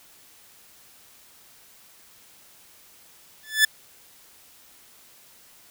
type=tone with exponential growth; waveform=sawtooth; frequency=1740 Hz; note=A6; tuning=20 cents flat; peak=-8 dBFS; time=3.43-3.65 s; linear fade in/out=5 ms; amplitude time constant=46 ms; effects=white hiss -53 dBFS RMS until 5.7 s